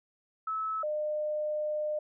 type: tone pair in turn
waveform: sine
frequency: 1300 / 605.1 Hz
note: E6 / D#5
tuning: -24 / -48 cents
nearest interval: octave + minor second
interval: 1324 cents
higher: first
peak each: -30 / -29 dBFS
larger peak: second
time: 0.47-0.83 / 0.83-1.99 s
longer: second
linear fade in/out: 5 ms
effects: none